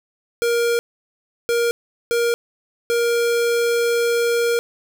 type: tone bursts at uneven times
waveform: square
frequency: 470.6 Hz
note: A#4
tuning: 16 cents sharp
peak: -17 dBFS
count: 4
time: 0.42-0.79 / 1.49-1.71 / 2.11-2.34 / 2.9-4.59 s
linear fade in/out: 0 ms
effects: 8-bit